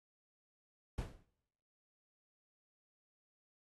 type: noise with exponential decay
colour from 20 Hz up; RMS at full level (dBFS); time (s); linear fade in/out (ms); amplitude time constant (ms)
brown; -35; 0.98-1.25; 5; 58
effects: noise-tail reverb RT60 0.9 s tail -23 dB re dry + AAC 32 kbps